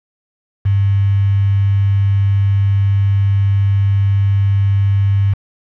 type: tone with quantisation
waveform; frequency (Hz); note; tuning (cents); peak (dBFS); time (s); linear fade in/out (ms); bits
sine; 99.2; G2; +21; -10; 0.65-5.34; 10; 5
effects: low-pass 2000 Hz 12 dB/octave